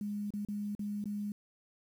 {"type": "tone with dropouts", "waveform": "sine", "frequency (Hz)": 206.1, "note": "G#3", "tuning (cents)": -13, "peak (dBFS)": -34, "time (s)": [0.01, 1.32], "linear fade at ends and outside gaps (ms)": 2, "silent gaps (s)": [[0.305, 0.337], [0.45, 0.485], [0.751, 0.793], [1.041, 1.056]], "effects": ["10-bit"]}